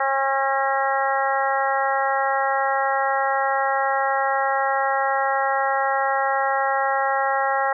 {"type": "harmonic tone", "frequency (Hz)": 271.2, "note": "C#4", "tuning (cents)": -38, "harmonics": [2, 3, 4, 5, 6, 7], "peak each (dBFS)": [-26, -22, -27, -27, -30, -28], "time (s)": [0, 7.73], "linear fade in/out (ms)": 5, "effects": []}